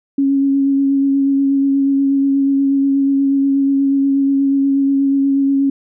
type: tone with vibrato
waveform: sine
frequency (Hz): 275.3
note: C#4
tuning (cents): -12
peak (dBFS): -11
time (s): 0.18-5.7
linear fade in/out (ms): 5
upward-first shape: sine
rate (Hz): 8.3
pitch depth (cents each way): 15
effects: none